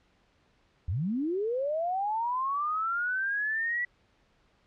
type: linear sweep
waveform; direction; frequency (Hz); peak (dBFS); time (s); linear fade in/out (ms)
sine; up; 71.3 to 1962; -27; 0.88-3.85; 5
effects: pink hiss -67 dBFS RMS until 4.66 s + low-pass 4000 Hz 12 dB/octave